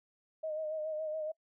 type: tone with vibrato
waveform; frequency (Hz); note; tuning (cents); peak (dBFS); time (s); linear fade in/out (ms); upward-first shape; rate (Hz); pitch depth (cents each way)
sine; 622.3; D#5; 0; -34; 0.43-1.32; 10; sine; 7.1; 39
effects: noise-tail reverb RT60 0.1 s tail -25 dB re dry